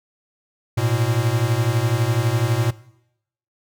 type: beating tone pair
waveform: square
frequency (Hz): 110 / 122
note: A2 / B2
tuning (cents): 0 / -21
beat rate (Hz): 12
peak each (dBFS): -21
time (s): 0.77-2.71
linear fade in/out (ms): 10
effects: noise-tail reverb RT60 0.8 s tail -20 dB re dry